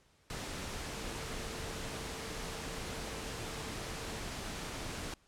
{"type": "tone in noise", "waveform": "sine", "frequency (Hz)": 450, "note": "A4", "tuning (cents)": 39, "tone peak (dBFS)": -51, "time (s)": [0.84, 4.19], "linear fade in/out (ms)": 2, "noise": "pink", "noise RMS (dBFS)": -41, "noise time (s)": [0.3, 5.14], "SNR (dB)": -13, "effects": ["pink hiss -68 dBFS RMS until 5.27 s", "low-pass 9000 Hz 12 dB/octave"]}